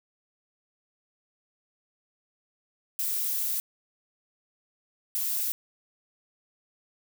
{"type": "noise bursts at uneven times", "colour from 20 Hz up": "violet", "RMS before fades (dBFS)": -29, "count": 2, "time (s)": [[2.99, 3.6], [5.15, 5.52]], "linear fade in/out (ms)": 0, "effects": []}